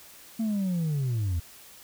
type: linear sweep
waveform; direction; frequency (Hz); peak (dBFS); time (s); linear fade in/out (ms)
sine; down; 228 to 79.2; -22; 0.39-1.4; 10
effects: tanh soft clip ceiling -24 dBFS + white hiss -50 dBFS RMS until 1.83 s